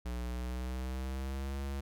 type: tone with pitch glide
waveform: square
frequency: 60.6 to 68.81 Hz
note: B1 to C#2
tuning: -32 to -12 cents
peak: -36 dBFS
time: 0.05-1.81 s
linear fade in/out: 10 ms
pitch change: +220 cents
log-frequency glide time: 0.24-1.6 s
effects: none